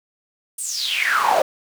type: noise with high-pass filter sweep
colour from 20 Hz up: brown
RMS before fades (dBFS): -20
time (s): 0.58-1.42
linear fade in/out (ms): 5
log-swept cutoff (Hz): 9500 to 570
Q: 8.5
effects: none